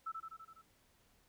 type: tone with echo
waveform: sine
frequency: 1318.5 Hz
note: E6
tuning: in tune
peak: -38 dBFS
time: 0.06-0.12 s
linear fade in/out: 10 ms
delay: 83 ms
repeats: 6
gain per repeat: -3 dB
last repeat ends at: 0.618 s
effects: pink hiss -71 dBFS RMS until 1.28 s